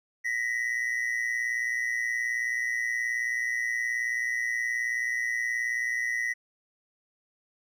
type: tone pair together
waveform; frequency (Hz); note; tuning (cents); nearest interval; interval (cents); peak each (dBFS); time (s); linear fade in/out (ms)
triangle; 1878 / 1996.8; A#6 / B6; +12 / +19; minor second; 107; -28; 0.24-6.34; 20
effects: none